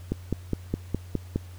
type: click train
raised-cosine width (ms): 3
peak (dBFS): -12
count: 7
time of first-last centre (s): 0.12-1.36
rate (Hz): 4.84
effects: added 90 Hz sine -40 dBFS peak until 1.58 s + pink hiss -54 dBFS RMS until 1.58 s